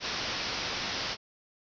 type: low-pass noise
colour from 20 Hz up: white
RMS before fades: -34 dBFS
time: 0-1.17 s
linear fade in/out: 50 ms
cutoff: 5700 Hz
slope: 96 dB/octave
effects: none